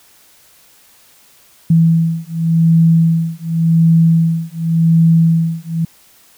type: beating tone pair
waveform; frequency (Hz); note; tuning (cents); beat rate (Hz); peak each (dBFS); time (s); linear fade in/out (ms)
sine; 164.1 / 164.99; E3 / E3; -8 / +2; 0.89; -12; 1.7-5.85; 5
effects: white hiss -48 dBFS RMS until 6.37 s